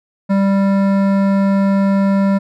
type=tone with hard clipping; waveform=sine; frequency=196.4 Hz; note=G3; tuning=4 cents sharp; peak=-13 dBFS; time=0.29-2.39 s; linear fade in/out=20 ms; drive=14 dB; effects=none